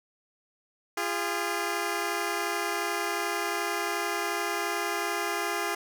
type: tone pair together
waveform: 10% pulse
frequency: 344.9 / 407.6 Hz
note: F4 / G#4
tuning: -22 / -32 cents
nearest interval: minor third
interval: 290 cents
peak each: -23 / -22 dBFS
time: 0.97-5.75 s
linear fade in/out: 5 ms
effects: none